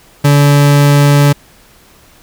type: tone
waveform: 40% pulse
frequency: 143.8 Hz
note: D3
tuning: 36 cents flat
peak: -4 dBFS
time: 0.24-1.33 s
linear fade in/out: 10 ms
effects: pink hiss -44 dBFS RMS until 2.22 s